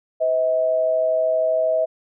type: tone pair together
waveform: sine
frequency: 508.3 / 641 Hz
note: B4 / E5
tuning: +50 / -49 cents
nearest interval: major third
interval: 401 cents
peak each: -25 / -17 dBFS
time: 0.2-1.86 s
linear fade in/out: 20 ms
effects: none